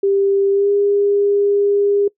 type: tone with pitch glide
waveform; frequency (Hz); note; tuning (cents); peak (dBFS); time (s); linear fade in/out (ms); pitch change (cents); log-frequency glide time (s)
sine; 395.2 to 404.7; G4 to G#4; +14 to -45; -12; 0.03-2.08; 5; +41; 0.51-0.7
effects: noise-tail reverb RT60 0.1 s tail -22 dB re dry